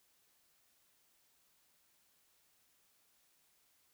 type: silence
effects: white hiss -73 dBFS RMS until 3.93 s